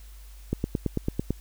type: click train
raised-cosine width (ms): 3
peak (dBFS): -12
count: 8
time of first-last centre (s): 0.53-1.306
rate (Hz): 9.02
effects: added 50 Hz sine -43 dBFS peak until 1.4 s + white hiss -56 dBFS RMS until 1.4 s